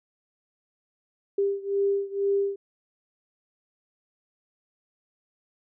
sine beating tone pair, 397.2 / 399.3 Hz, G4 / G4, +23 / +32 cents, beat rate 2.1 Hz, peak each -25 / -27 dBFS, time 1.38-2.56 s, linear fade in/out 5 ms, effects none

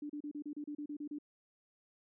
sine tone bursts, 294.5 Hz, D4, 5 cents sharp, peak -39 dBFS, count 11, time 0.02-1.186 s, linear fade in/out 5 ms, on 76 ms, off 33 ms, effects none

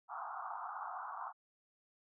pink band-pass noise, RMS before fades -44 dBFS, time 0.08-1.33 s, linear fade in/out 50 ms, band 720 to 1400 Hz, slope 96 dB/octave, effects none

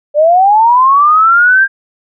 sine linear sweep, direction up, 576 to 1608 Hz, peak -4 dBFS, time 0.14-1.68 s, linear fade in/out 50 ms, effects none

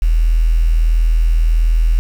sine tone with quantisation, 40.74 Hz, E1, 20 cents flat, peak -9 dBFS, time 0.02-1.99 s, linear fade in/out 0 ms, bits 6, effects none

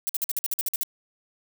violet noise bursts, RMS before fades -26 dBFS, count 11, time 0.07-0.833 s, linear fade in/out 0 ms, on 23 ms, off 51 ms, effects none

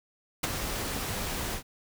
pink noise with ADSR envelope, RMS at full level -25 dBFS, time 0.43-1.63 s, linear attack 9 ms, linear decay 21 ms, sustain -8 dB, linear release 90 ms, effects none

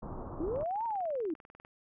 pink low-pass noise, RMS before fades -41 dBFS, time 0.02-0.64 s, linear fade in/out 10 ms, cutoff 1200 Hz, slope 48 dB/octave
sine linear two-way sweep, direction up then down, 293.7 to 946 to 293.7 Hz, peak -31 dBFS, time 0.4-1.34 s, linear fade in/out 5 ms, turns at 0.85 s
click train, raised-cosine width 0.5 ms, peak -38 dBFS, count 23, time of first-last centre 0.56-1.649 s, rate 20.2 Hz
effects none

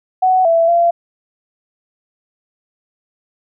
sine tone with pitch steps, 745 / 665 / 685 Hz, F#5 / E5 / F5, +12 / +15 / -34 cents, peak -9 dBFS, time 0.22-0.91 s, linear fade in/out 10 ms, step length 230 ms, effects none

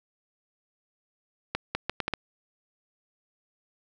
accelerating click train, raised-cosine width 0.3 ms, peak -11 dBFS, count 6, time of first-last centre 1.55-2.137 s, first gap 200 ms, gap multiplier 0.73, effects none

